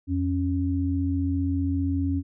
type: tone pair together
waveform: sine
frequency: 86.71 / 275.3 Hz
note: F2 / C#4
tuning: -12 / -12 cents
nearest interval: octave + minor sixth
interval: 2000 cents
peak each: -25 / -25 dBFS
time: 0.07-2.23 s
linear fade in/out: 50 ms
effects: none